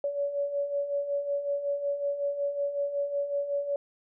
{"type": "beating tone pair", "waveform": "sine", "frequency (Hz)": [564, 569.4], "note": ["C#5", "C#5"], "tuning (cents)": [30, 46], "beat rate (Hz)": 5.4, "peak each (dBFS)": [-35, -28], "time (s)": [0.04, 3.76], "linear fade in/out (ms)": 2, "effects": []}